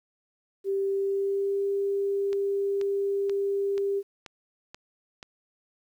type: tone with pitch glide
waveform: sine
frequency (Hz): 392 to 397.5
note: G4 to G4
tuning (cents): 0 to +24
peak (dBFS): -24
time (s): 0.64-4.03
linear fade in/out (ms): 50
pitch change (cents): +24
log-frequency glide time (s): 0.86-1.65
type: click train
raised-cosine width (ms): 0.2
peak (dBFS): -24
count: 7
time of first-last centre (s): 2.33-5.229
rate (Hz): 2.07
effects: 10-bit